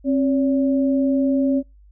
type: tone pair together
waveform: sine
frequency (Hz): 268.1 / 568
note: C4 / C#5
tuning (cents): +42 / +42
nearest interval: octave + minor second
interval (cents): 1300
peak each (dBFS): -16 / -24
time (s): 0.04-1.63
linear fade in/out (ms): 50
effects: noise-tail reverb RT60 0.2 s tail -23 dB re dry + added 50 Hz sine -46 dBFS peak until 1.91 s